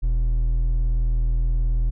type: tone with hard clipping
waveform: sine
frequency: 40.61 Hz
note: E1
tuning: 25 cents flat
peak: -19 dBFS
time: 0.02-1.91 s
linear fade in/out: 20 ms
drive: 5 dB
effects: none